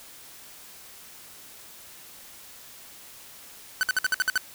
45% pulse tone bursts, 1512 Hz, F#6, 37 cents sharp, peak -20 dBFS, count 8, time 3.81-4.377 s, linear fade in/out 0 ms, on 21 ms, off 57 ms, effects white hiss -47 dBFS RMS until 4.54 s

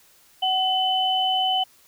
sine tone pair together, 751 / 3021 Hz, F#5 / F#7, +26 / +35 cents, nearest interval 2 octaves, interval 2409 cents, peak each -22 dBFS, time 0.42-1.64 s, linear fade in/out 10 ms, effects white hiss -56 dBFS RMS until 1.87 s

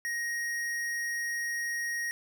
sine tone with hard clipping, 1877 Hz, A#6, 11 cents sharp, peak -32 dBFS, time 0.05-2.11 s, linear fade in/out 0 ms, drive 16 dB, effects none

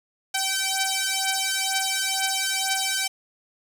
5% pulse beating tone pair, 770 / 772.1 Hz, G5 / G5, -31 / -26 cents, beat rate 2.1 Hz, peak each -14 dBFS, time 0.34-3.08 s, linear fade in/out 10 ms, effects none

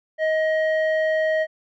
square tone with low-pass filter, 630 Hz, D#5, 21 cents sharp, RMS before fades -21 dBFS, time 0.18-1.47 s, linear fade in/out 50 ms, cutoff 1700 Hz, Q 1.8, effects none

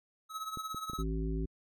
square tone with tremolo, 1286 Hz, E6, 43 cents flat, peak -35 dBFS, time 0.29-1.04 s, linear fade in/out 50 ms, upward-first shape triangle, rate 17 Hz, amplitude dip 75%
clicks, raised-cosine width 3 ms, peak -30 dBFS, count 4, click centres 0.573 / 0.746 / 0.898 / 0.934 s
harmonic tone, 53.9 Hz, A1, 35 cents flat, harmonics 1 / 3 / 5 / 7, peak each -33 / -38 / -40 / -41 dBFS, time 0.98-1.46 s, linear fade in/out 10 ms
effects AAC 64 kbps

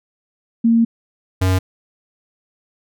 sine / square tone pair in turn, 230 / 93.19 Hz, A#3 / F#2, -23 / +13 cents, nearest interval octave + major third, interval 1564 cents, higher first, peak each -10 / -14 dBFS, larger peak first, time 0.64-0.85 / 1.41-1.59 s, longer first, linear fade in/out 10 ms, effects none

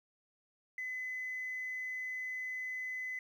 sine tone, 2020 Hz, B6, 39 cents sharp, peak -36 dBFS, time 0.78-3.19 s, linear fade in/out 2 ms, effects tanh soft clip ceiling -33 dBFS + 11-bit

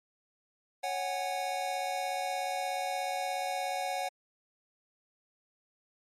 square chord, C# suspended fourth, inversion none, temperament equal with one note detuned, 554.4 / 740 / 816.8 Hz, C#5 / F#5 / G#5, 0 / 0 / -29 cents, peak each -39 / -34 / -39 dBFS, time 0.83-4.09 s, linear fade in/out 10 ms, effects low-pass 12000 Hz 12 dB/octave + MP3 64 kbps

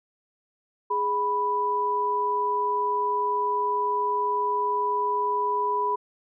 sine tone pair together, 415.3 / 987.8 Hz, G#4 / B5, 0 / 0 cents, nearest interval octave + minor third, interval 1500 cents, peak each -29 / -23 dBFS, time 0.9-5.96 s, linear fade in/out 10 ms, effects none

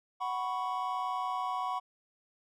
triangle chord, F# suspended fourth, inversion none, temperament equal with one note detuned, 743 / 987.8 / 1108.7 Hz, F#5 / B5 / C#6, +7 / 0 / 0 cents, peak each -34 dBFS, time 0.2-1.8 s, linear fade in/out 20 ms, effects none

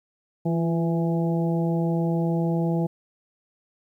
harmonic tone with a mistuned harmonic, 166.2 Hz, E3, 15 cents sharp, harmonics 1 / 2 / 3 / 4 / 5, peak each -22 / -28 / -32 / -34 / -36 dBFS, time 0.45-2.87 s, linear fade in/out 10 ms, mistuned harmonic 2, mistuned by +34 cents, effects 10-bit

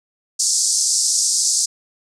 white band-pass noise, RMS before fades -18 dBFS, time 0.39-1.66 s, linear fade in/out 10 ms, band 4800 to 8700 Hz, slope 48 dB/octave, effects none

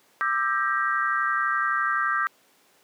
sine chord, E half-diminished seventh, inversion third, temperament just, 1186.7 / 1318.5 / 1582.2 / 1898.7 Hz, D6 / E6 / G6 / Bb6, +18 / 0 / +16 / +31 cents, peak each -26 / -28 / -26 / -31 dBFS, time 0.21-2.27 s, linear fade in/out 0 ms, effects pink hiss -60 dBFS RMS until 2.83 s + high-pass 300 Hz 12 dB/octave

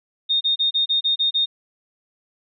sine tone bursts, 3680 Hz, A#7, 23 cents flat, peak -16 dBFS, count 8, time 0.29-1.46 s, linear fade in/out 20 ms, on 120 ms, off 30 ms, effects none

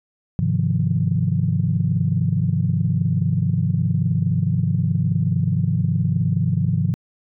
sine chord, F minor seventh, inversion first, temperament equal with one note detuned, 101.87 / 130.81 / 155.56 / 174.61 Hz, Ab2 / C3 / Eb3 / F3, -33 / 0 / 0 / 0 cents, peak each -22 dBFS, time 0.39-6.94 s, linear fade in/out 0 ms, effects tanh soft clip ceiling -6 dBFS

